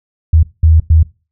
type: tone bursts at uneven times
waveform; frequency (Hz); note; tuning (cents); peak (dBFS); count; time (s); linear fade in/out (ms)
sine; 80; D#2; +49; -4; 3; 0.33-0.43 / 0.63-0.8 / 0.9-1.03; 5
effects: noise-tail reverb RT60 0.3 s tail -20 dB re dry